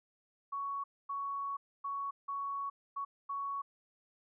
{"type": "tone bursts at uneven times", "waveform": "sine", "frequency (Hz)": 1116, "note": "C#6", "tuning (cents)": 11, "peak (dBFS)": -35, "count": 6, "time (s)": [[0.52, 0.84], [1.09, 1.57], [1.84, 2.11], [2.28, 2.7], [2.96, 3.05], [3.29, 3.62]], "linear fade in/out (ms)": 10, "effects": []}